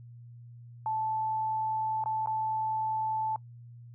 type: tone with dropouts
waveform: sine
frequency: 875 Hz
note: A5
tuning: 10 cents flat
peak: -28 dBFS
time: 0.86-3.36 s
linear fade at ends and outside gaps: 1 ms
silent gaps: 2.039-2.059 / 2.26-2.272 s
effects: noise-tail reverb RT60 0.1 s tail -22 dB re dry + added 119 Hz sine -46 dBFS peak until 3.94 s